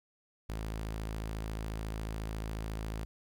sawtooth tone, 54.1 Hz, A1, 29 cents flat, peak -32 dBFS, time 0.49-3.05 s, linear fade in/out 5 ms, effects 12-bit

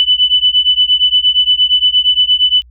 sine beating tone pair, 2988 / 2996.6 Hz, F#7 / F#7, +16 / +21 cents, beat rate 8.6 Hz, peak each -11 dBFS, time 0-2.62 s, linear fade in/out 0 ms, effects added 60 Hz sine -39 dBFS peak until 2.7 s

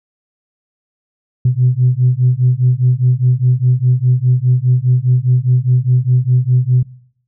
sine beating tone pair, 123.47 / 128.37 Hz, B2 / C3, 0 / -33 cents, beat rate 4.9 Hz, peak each -12 dBFS, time 1.45-6.83 s, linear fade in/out 5 ms, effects noise-tail reverb RT60 0.7 s tail -21 dB re dry + tanh soft clip ceiling -3 dBFS

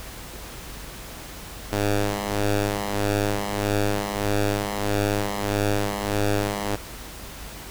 10% pulse ring-modulated tone, 102.1 Hz, G#2, 29 cents flat, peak -11 dBFS, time 1.72-6.76 s, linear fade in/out 10 ms, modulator 205 Hz, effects added 50 Hz sine -42 dBFS peak until 7.7 s + pink hiss -39 dBFS RMS until 7.7 s

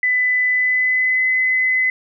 sine tone with pitch glide, 2000 to 2027 Hz, B6 to B6, +21 to +45 cents, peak -14 dBFS, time 0.03-1.9 s, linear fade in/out 2 ms, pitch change +24 cents, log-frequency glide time 0.51-1.3 s, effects none

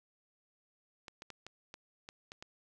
clicks, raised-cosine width 0.2 ms, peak -29 dBFS, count 8, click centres 1.082 / 1.221 / 1.303 / 1.466 / 1.741 / 2.089 / 2.319 / 2.425 s, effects none

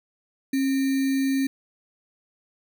sine tone with sample-and-hold, 270 Hz, C#4, 45 cents flat, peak -20 dBFS, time 0.53-1.47 s, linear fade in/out 5 ms, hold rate 2100 Hz, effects none

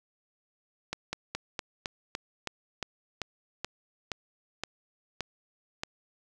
slowing click train, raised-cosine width 0.2 ms, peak -15 dBFS, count 14, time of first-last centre 0.93-5.835 s, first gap 200 ms, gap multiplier 1.1, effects none

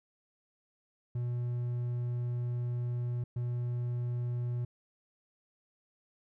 triangle tone bursts at uneven times, 121.4 Hz, B2, 29 cents flat, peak -29 dBFS, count 2, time 1.15-3.24 / 3.36-4.65 s, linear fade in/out 5 ms, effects none

